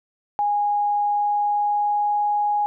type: tone with pitch glide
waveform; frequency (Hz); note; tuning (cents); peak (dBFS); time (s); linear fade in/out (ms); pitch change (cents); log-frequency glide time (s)
sine; 824 to 828.8; G#5 to G#5; -14 to -4; -18; 0.39-2.66; 0; +10; 1.04-2.22
effects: none